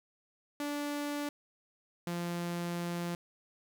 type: tone pair in turn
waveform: sawtooth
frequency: 290.8 / 172.91 Hz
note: D4 / F3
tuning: -17 / -17 cents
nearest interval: major sixth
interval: 900 cents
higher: first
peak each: -30 / -30 dBFS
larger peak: neither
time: 0.6-1.29 / 2.07-3.15 s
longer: second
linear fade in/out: 2 ms
effects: 11-bit